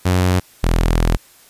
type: tone pair in turn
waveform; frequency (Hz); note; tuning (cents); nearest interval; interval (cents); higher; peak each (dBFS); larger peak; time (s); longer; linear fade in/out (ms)
sawtooth; 91.1 / 41.55; F#2 / E1; -26 / +15; octave + major second; 1359; first; -9; neither; 0.05-0.4 / 0.63-1.17; second; 10
effects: white hiss -48 dBFS RMS until 1.49 s + resampled to 32000 Hz

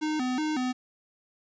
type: tone with vibrato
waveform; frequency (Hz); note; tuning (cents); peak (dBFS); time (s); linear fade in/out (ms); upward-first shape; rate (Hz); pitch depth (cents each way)
square; 279.2; C#4; +13; -27; 0.01-0.73; 20; square; 2.7; 170
effects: resampled to 16000 Hz + 10-bit

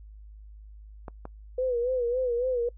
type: clicks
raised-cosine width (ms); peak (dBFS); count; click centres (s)
1; -24; 2; 1.082 / 1.254
type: tone with vibrato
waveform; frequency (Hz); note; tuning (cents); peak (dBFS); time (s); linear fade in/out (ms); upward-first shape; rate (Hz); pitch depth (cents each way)
sine; 493.9; B4; 0; -24; 1.58-2.69; 5; sine; 3.6; 85
effects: noise-tail reverb RT60 0.1 s tail -25 dB re dry + added 52 Hz sine -44 dBFS peak until 2.77 s

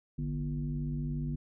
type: tone with frequency modulation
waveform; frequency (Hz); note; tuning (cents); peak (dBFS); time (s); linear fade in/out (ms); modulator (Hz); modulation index
sine; 150; D3; +37; -31; 0.18-1.36; 10; 94.3; 0.99
effects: none

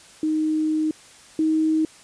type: tone pair in turn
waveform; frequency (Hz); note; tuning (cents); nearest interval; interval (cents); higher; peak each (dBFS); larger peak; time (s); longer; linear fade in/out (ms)
sine; 311.1 / 315.1; D#4 / D#4; 0 / +22; unison; 22; second; -19 / -17; second; 0.23-0.91 / 1.39-1.85; first; 2
effects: white hiss -48 dBFS RMS until 2.03 s + resampled to 22050 Hz

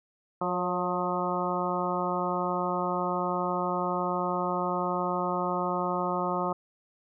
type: harmonic tone with a mistuned harmonic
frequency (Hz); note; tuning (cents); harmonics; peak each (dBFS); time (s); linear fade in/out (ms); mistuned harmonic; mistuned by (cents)
178.8; F3; +41; 1 / 2 / 3 / 4 / 5 / 6 / 7; -34 / -34 / -34 / -34 / -34 / -34 / -34; 0.41-6.53; 5; 3; +32
effects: none

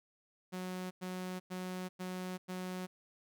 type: tone bursts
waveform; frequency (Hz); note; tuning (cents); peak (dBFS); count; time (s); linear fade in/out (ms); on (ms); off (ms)
sawtooth; 183.6; F#3; -13; -35; 5; 0.52-2.87; 20; 390; 100
effects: none

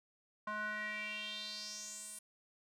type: tone with band-pass filter sweep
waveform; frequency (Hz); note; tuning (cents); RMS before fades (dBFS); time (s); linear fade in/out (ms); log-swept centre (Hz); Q
square; 211.7; G#3; +33; -43; 0.47-2.19; 5; 1200 to 9800; 4.8
effects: none

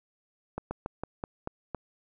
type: slowing click train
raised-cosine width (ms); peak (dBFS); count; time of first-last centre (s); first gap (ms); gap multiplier
1; -19; 7; 0.58-1.747; 130; 1.16
effects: none

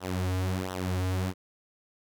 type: tone with flanger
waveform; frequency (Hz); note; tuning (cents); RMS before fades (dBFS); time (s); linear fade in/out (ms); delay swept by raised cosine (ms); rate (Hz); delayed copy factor
sawtooth; 92.5; F#2; 0; -30; 0-1.34; 50; 0.42 to 5.32; 1.4; -0.8
effects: none

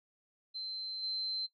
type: tone with level steps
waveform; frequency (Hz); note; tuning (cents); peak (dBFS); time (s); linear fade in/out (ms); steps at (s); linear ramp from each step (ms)
sine; 4100; C8; -36; -38 / -34; 0.54-1.47; 20; 1.02; 20
effects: noise-tail reverb RT60 0.1 s tail -19 dB re dry + AAC 64 kbps

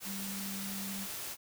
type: tone in noise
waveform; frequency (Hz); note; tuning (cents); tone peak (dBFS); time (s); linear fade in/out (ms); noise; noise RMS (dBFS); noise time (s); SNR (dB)
sine; 196; G3; 0; -40; 0.04-1.08; 50; white; -41; 0-1.37; -2
effects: none

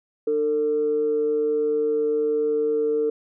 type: tone pair together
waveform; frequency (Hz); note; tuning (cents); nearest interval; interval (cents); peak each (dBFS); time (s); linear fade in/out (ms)
sine; 300.7 / 450.6; D4 / A4; +41 / +41; perfect fifth; 700; -29 / -19; 0.27-3.1; 5
effects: tanh soft clip ceiling -13 dBFS

